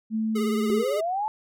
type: tone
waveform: sine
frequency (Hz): 220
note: A3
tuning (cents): 0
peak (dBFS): -23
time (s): 0.1-0.84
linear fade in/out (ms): 50
type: tone with vibrato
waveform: square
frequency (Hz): 416.7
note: G#4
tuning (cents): +6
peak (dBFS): -28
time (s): 0.35-1.01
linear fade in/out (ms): 10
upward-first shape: triangle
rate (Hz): 18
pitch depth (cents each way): 67
type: linear sweep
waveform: sine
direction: up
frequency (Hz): 370 to 880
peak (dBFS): -24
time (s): 0.7-1.28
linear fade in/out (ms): 0
effects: none

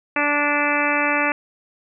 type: harmonic tone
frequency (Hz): 291.8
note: D4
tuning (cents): -11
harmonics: 1 / 2 / 3 / 4 / 5 / 6 / 7 / 8 / 9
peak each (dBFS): -26 / -26 / -26 / -26 / -26 / -26 / -26 / -26 / -26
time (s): 0.16-1.32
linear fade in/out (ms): 2
effects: none

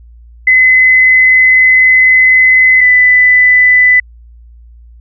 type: tone pair in turn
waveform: sine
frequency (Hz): 2031 / 1997.3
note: B6 / B6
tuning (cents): +48 / +19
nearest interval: unison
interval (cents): 29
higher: first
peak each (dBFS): -3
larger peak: neither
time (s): 0.47-2.81 / 2.81-4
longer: first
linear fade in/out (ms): 5
effects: added 58 Hz sine -34 dBFS peak until 5 s

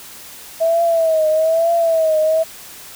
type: tone with vibrato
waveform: sine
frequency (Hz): 649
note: E5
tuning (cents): -27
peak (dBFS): -12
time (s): 0.6-2.44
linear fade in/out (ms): 20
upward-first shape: triangle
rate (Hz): 1.1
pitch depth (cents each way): 85
effects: white hiss -37 dBFS RMS until 2.95 s

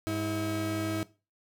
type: tone pair together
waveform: 35% pulse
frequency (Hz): 101.6 / 321.9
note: G#2 / E4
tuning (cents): -38 / -41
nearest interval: octave + minor sixth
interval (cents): 1997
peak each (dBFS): -33 / -29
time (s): 0.07-1.03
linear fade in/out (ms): 0
effects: noise-tail reverb RT60 0.3 s tail -18 dB re dry

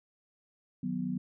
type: chord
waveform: sine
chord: B major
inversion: first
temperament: equal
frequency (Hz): 155.56 / 185 / 246.9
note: D#3 / F#3 / B3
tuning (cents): 0 / 0 / 0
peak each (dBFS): -40 / -34 / -34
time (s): 0.83-1.18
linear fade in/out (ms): 5
effects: none

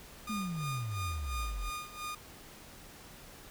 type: tone with tremolo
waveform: sawtooth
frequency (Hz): 1221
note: D#6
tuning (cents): -33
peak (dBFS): -33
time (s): 0.27-2.15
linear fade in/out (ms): 5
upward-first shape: sine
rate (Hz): 2.9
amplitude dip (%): 80
type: exponential sweep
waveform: sine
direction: down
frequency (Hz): 223.5 to 41.2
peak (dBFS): -34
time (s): 0.29-1.7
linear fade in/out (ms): 10
effects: pink hiss -52 dBFS RMS until 3.5 s

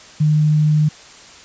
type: tone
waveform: sine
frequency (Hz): 152.2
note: D#3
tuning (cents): -38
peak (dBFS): -11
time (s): 0.2-0.89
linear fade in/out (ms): 10
effects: white hiss -41 dBFS RMS until 1.44 s + resampled to 16000 Hz

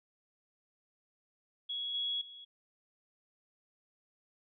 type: tone with level steps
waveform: sine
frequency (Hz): 3343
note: G#7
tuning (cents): +11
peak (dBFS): -35 / -32 / -48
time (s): 1.69-2.45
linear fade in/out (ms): 10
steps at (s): 1.94 / 2.21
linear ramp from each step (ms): 5
effects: none

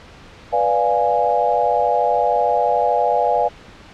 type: chord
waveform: sine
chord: B diminished seventh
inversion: none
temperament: equal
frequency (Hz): 493.9 / 587.3 / 698.5 / 830.6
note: B4 / D5 / F5 / Ab5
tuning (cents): 0 / 0 / 0 / 0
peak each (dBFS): -21 / -21 / -19 / -19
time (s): 0.52-3.49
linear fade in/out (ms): 20
effects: pink hiss -42 dBFS RMS until 3.93 s + low-pass 4000 Hz 12 dB/octave

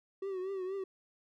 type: tone with vibrato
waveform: triangle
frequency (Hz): 380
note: F#4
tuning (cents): +46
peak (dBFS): -33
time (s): 0.22-0.84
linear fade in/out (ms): 5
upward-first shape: triangle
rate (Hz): 4.2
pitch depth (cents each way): 82
effects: none

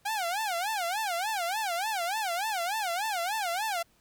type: tone with vibrato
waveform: sawtooth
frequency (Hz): 775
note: G5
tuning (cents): -20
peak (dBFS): -25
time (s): 0.05-3.83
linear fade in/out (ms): 10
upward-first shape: sine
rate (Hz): 3.4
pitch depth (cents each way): 240
effects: pink hiss -66 dBFS RMS until 4 s

